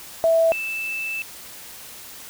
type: tone pair in turn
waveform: sine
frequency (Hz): 657 / 2641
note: E5 / E7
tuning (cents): -6 / +3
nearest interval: 2 octaves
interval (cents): 2409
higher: second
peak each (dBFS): -14 / -25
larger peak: first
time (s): 0.24-0.52 / 0.52-1.22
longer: second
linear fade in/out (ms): 0
effects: white hiss -40 dBFS RMS until 2.29 s